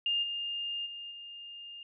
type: tone with level steps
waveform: sine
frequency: 2816 Hz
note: F7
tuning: 14 cents sharp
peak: -27 / -33 / -40 / -43 dBFS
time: 0.06-1.83 s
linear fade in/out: 2 ms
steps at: 0.22 / 0.85 / 1.1 s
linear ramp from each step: 20 ms
effects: none